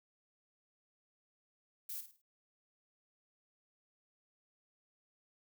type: noise with echo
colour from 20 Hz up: violet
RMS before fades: -43 dBFS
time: 1.89-2.01 s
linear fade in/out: 5 ms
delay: 52 ms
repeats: 4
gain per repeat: -9 dB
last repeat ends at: 2.218 s
effects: none